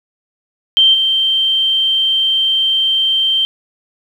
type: tone with level steps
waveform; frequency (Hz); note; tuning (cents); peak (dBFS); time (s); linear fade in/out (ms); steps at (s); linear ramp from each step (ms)
sine; 3136; G7; 0; -6 / -11; 0.77-3.45; 0; 0.93; 20
effects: 7-bit